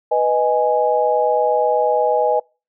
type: chord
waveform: sine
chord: G# minor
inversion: first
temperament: equal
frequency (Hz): 493.9 / 622.3 / 830.6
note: B4 / D#5 / G#5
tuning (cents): 0 / 0 / 0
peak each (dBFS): -18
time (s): 0.11-2.4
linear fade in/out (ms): 10
effects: noise-tail reverb RT60 0.3 s tail -26 dB re dry